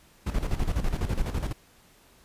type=noise with tremolo; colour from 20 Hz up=brown; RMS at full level=-25 dBFS; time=0.26-1.53 s; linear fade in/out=10 ms; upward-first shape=square; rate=12 Hz; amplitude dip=65%; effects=pink hiss -58 dBFS RMS until 2.24 s + resampled to 32000 Hz